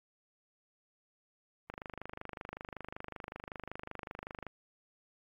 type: click train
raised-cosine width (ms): 0.5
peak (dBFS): -26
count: 71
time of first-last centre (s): 1.7-4.467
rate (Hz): 25.3
effects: AAC 64 kbps